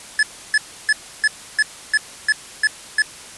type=tone bursts; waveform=square; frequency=1719 Hz; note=A6; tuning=41 cents flat; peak=-13 dBFS; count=9; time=0.19-3.021 s; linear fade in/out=2 ms; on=39 ms; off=310 ms; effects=white hiss -38 dBFS RMS until 3.37 s + resampled to 24000 Hz